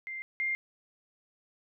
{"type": "tone pair in turn", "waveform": "sine", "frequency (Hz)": [2093, 2111], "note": ["C7", "C7"], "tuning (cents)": [0, 15], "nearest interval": "unison", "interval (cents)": 15, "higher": "second", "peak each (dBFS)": [-36, -28], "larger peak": "second", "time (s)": [[0.07, 0.22], [0.4, 0.55]], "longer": "neither", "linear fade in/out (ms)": 0, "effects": []}